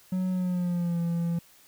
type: tone with pitch glide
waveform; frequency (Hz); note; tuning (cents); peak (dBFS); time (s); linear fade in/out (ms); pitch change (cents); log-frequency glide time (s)
triangle; 185 to 169.65; F#3 to F3; 0 to -50; -23; 0.12-1.39; 5; -150; 0.3-1
effects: white hiss -57 dBFS RMS until 1.67 s